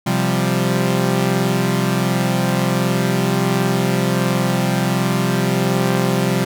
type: chord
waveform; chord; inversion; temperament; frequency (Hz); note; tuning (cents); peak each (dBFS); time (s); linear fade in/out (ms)
sawtooth; C suspended fourth; none; equal; 130.81 / 174.61 / 196; C3 / F3 / G3; 0 / 0 / 0; -16; 0.06-6.45; 10
effects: none